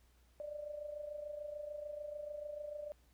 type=tone with amplitude modulation; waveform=sine; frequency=593 Hz; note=D5; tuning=17 cents sharp; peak=-39 dBFS; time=0.4-2.92 s; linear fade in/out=0 ms; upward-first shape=sine; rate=26.8 Hz; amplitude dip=65%; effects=added 60 Hz sine -66 dBFS peak until 3.13 s + pink hiss -73 dBFS RMS until 3.13 s